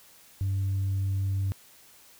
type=tone; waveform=sine; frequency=97.1 Hz; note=G2; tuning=16 cents flat; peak=-23 dBFS; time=0.41-1.52 s; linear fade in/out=0 ms; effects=tanh soft clip ceiling -23 dBFS + white hiss -55 dBFS RMS until 2.19 s